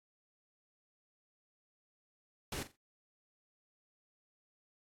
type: noise with echo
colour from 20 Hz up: pink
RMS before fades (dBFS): -40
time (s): 2.52-2.63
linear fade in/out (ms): 2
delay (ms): 43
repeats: 3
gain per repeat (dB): -12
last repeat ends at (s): 2.759
effects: low-pass 12000 Hz 12 dB/octave + AAC 64 kbps